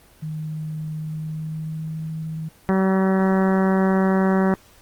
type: tone with pitch glide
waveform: sine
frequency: 155.56 to 158.92 Hz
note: D#3 to D#3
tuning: 0 to +37 cents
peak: -26 dBFS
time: 0.22-2.49 s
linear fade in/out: 10 ms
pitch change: +37 cents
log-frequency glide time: 1.01-2.06 s
type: harmonic tone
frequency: 190.5 Hz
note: G3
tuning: 49 cents flat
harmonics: 1 / 2 / 3 / 4 / 5 / 6 / 7 / 8 / 9 / 10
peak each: -17 / -23 / -27 / -29 / -31 / -33 / -34 / -35 / -36 / -37 dBFS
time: 2.69-4.54 s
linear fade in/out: 0 ms
effects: pink hiss -52 dBFS RMS until 4.81 s + Opus 24 kbps